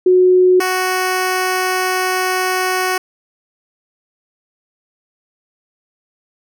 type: tone pair in turn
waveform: sine / 10% pulse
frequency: 366.4 / 370.4 Hz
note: F#4 / F#4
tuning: -17 / +2 cents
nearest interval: unison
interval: 19 cents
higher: second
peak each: -7 dBFS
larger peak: neither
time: 0.06-0.6 / 0.6-2.98 s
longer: second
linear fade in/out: 5 ms
effects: none